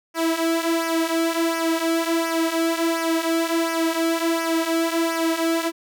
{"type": "tone with flanger", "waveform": "sawtooth", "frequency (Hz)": 329.6, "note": "E4", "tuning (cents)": 0, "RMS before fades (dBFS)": -22, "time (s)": [0.14, 5.72], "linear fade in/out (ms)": 50, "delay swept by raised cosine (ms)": [0.25, 4.15], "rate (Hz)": 1.4, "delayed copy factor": -0.7, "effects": []}